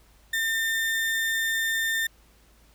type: tone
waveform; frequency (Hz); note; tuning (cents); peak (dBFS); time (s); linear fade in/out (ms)
35% pulse; 1805; A6; +44; -22; 0.33-2.07; 5
effects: added 54 Hz sine -57 dBFS peak until 2.74 s + pink hiss -60 dBFS RMS until 2.74 s